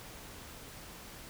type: silence
effects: pink hiss -49 dBFS RMS until 1.29 s